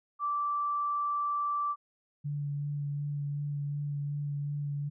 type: tone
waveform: sine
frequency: 1167 Hz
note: D6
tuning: 11 cents flat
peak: -28 dBFS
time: 0.19-1.76 s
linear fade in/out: 50 ms
type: tone with vibrato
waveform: sine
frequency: 144.5 Hz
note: D3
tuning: 28 cents flat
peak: -31 dBFS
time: 2.24-4.9 s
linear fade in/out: 20 ms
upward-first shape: sine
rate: 2.7 Hz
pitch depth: 14 cents each way
effects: none